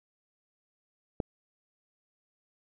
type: click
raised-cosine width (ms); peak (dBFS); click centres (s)
2; -16; 1.202
effects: none